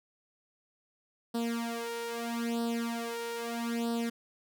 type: tone with flanger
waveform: sawtooth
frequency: 233.1 Hz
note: A#3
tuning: in tune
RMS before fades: -34 dBFS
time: 1.34-4.1 s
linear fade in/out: 10 ms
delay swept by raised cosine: 0.22 to 2.22 ms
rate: 0.78 Hz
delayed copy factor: +0.85
effects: none